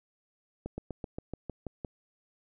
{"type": "slowing click train", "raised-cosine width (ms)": 2, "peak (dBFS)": -23, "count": 9, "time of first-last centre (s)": [0.66, 1.848], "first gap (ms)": 120, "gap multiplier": 1.06, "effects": []}